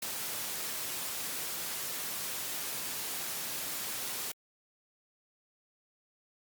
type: high-pass noise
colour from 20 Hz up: white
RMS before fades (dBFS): -37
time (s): 0.02-4.32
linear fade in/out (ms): 5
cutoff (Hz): 100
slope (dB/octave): 12
effects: Opus 48 kbps